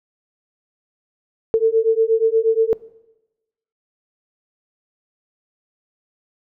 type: beating tone pair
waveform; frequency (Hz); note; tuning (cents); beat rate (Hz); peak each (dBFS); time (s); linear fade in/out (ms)
sine; 444.1 / 452.5; A4 / A4; +16 / +48; 8.4; -16; 1.54-2.73; 0
effects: noise-tail reverb RT60 1.0 s tail -21 dB re dry